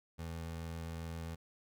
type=tone; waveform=25% pulse; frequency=82.5 Hz; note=E2; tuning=2 cents sharp; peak=-37 dBFS; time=0.18-1.36 s; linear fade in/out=20 ms; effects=none